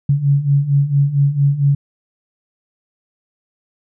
sine beating tone pair, 138.59 / 142.99 Hz, C#3 / D3, 0 / -46 cents, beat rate 4.4 Hz, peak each -17 / -13 dBFS, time 0.09-1.75 s, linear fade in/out 5 ms, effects none

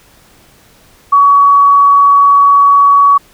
sine tone, 1129 Hz, C#6, 31 cents sharp, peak -3 dBFS, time 1.12-3.18 s, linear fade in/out 10 ms, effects pink hiss -45 dBFS RMS until 3.33 s

